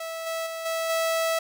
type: tone with level steps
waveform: sawtooth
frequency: 654 Hz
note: E5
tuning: 14 cents flat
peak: -28 / -24 / -28 / -22 / -19 dBFS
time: 0-1.39 s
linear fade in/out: 5 ms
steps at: 0.26 / 0.46 / 0.65 / 0.89 s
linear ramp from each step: 10 ms
effects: 10-bit